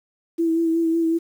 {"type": "tone with vibrato", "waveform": "sine", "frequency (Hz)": 329.6, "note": "E4", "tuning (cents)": 0, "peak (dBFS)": -17, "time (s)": [0.38, 1.19], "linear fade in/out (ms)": 20, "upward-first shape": "sine", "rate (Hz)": 5.4, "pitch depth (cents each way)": 26, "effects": ["8-bit"]}